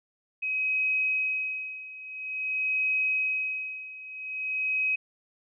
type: tone with tremolo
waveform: sine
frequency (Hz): 2536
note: D#7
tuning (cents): +32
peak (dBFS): -23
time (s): 0.42-4.96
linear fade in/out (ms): 10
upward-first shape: sine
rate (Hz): 0.49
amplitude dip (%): 85
effects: none